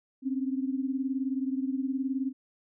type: beating tone pair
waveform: sine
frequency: 261.2 / 280.2 Hz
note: C4 / C#4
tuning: -3 / +19 cents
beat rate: 19 Hz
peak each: -29 / -33 dBFS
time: 0.22-2.33 s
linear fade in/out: 50 ms
effects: none